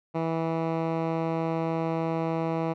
10% pulse tone with low-pass filter, 163.4 Hz, E3, 15 cents flat, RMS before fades -28 dBFS, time 0.14-2.74 s, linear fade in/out 20 ms, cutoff 1600 Hz, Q 0.51, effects none

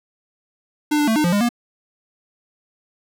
square tone with pitch steps, 299.4 / 295 / 222.5 / 303.5 / 174.5 / 204 / 238.7 Hz, D4 / D4 / A3 / D#4 / F3 / G#3 / A#3, +33 / +8 / +20 / -43 / -1 / -31 / +41 cents, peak -16 dBFS, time 0.91-1.491 s, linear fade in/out 10 ms, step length 83 ms, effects none

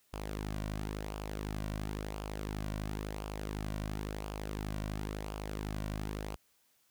sawtooth tone with flanger, 51.91 Hz, G#1, in tune, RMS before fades -39 dBFS, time 0.13-6.36 s, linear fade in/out 5 ms, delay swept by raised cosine 0.5 to 2.4 ms, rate 0.96 Hz, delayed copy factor -0.5, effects white hiss -71 dBFS RMS until 6.9 s

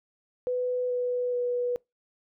sine tone with pitch steps, 498.3 / 493.7 / 489.2 Hz, B4 / B4 / B4, +15 / -1 / -16 cents, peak -25 dBFS, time 0.47-1.76 s, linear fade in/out 0 ms, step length 430 ms, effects noise-tail reverb RT60 0.2 s tail -25 dB re dry

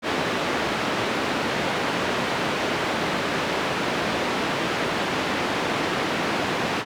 pink band-pass noise, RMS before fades -25 dBFS, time 0.02-6.85 s, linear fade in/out 50 ms, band 210 to 3100 Hz, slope 12 dB/octave, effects none

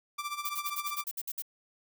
sawtooth tone with tremolo, 1175 Hz, D6, 1 cent sharp, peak -28 dBFS, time 0.18-1.04 s, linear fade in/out 10 ms, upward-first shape sine, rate 15 Hz, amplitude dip 75%
violet noise bursts, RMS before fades -36 dBFS, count 10, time 0.45-1.422 s, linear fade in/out 5 ms, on 45 ms, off 58 ms
effects none

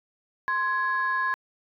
sine tone pair together, 1046.5 / 1671.8 Hz, C6 / G#6, 0 / +11 cents, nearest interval minor sixth, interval 811 cents, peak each -25 dBFS, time 0.48-1.34 s, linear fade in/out 0 ms, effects tanh soft clip ceiling -17 dBFS

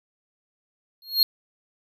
square tone with exponential growth, 4273 Hz, C8, 36 cents sharp, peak -12 dBFS, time 1.02-1.23 s, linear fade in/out 1 ms, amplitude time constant 45 ms, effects none

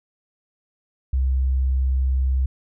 sine tone, 65.41 Hz, C2, in tune, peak -17 dBFS, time 1.13-2.46 s, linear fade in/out 5 ms, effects none

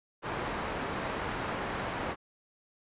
white low-pass noise, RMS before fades -35 dBFS, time 0.22-2.16 s, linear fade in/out 50 ms, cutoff 1300 Hz, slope 12 dB/octave, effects resampled to 8000 Hz

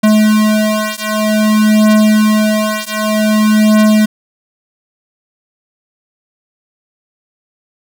square beating tone pair, 214.1 / 214.63 Hz, A3 / A3, -47 / -43 cents, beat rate 0.53 Hz, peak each -12 dBFS, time 0.03-4.06 s, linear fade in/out 10 ms, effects none

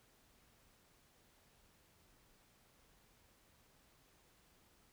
silence, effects pink hiss -70 dBFS RMS until 4.92 s

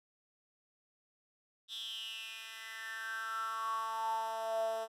10% pulse tone with high-pass filter sweep, 223.4 Hz, A3, 27 cents sharp, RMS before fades -39 dBFS, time 1.68-4.88 s, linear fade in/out 50 ms, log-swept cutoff 3600 to 570 Hz, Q 8.6, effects resampled to 32000 Hz

